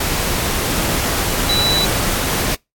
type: tone in noise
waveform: sine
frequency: 3951 Hz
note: B7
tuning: in tune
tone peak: -15 dBFS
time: 1.49-1.85 s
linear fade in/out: 5 ms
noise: pink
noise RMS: -19 dBFS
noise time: 0-2.55 s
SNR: +1 dB
effects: noise-tail reverb RT60 0.2 s tail -25 dB re dry + AAC 64 kbps